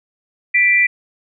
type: tone pair together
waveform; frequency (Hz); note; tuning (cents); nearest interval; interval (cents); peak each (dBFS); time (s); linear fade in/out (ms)
sine; 1974 / 2357; B6 / D7; -1 / +6; minor third; 307; -13; 0.54-0.87; 10
effects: none